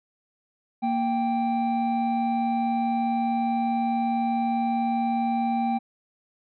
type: tone pair together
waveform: triangle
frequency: 233.1 / 784 Hz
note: A#3 / G5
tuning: 0 / 0 cents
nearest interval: octave + major sixth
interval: 2100 cents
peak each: -23 dBFS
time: 0.82-5.79 s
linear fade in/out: 20 ms
effects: resampled to 11025 Hz